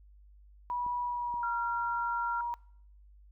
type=tone with pitch glide; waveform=sine; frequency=974 to 951.2 Hz; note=B5 to A#5; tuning=-24 to +35 cents; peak=-31 dBFS; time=0.7-2.54 s; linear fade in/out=0 ms; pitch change=-41 cents; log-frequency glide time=1.01-1.54 s
type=clicks; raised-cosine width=3 ms; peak=-39 dBFS; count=2; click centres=0.864 / 1.341 s
type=tone; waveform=sine; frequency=1379 Hz; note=F6; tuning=22 cents flat; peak=-32 dBFS; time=1.43-2.41 s; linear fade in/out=2 ms
effects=noise-tail reverb RT60 0.6 s tail -23 dB re dry + added 50 Hz sine -54 dBFS peak until 3.31 s